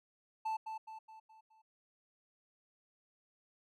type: tone with echo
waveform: triangle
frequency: 880 Hz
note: A5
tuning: in tune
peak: -32 dBFS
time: 0.45-0.57 s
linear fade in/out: 10 ms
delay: 210 ms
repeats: 5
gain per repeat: -6 dB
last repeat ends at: 1.62 s
effects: none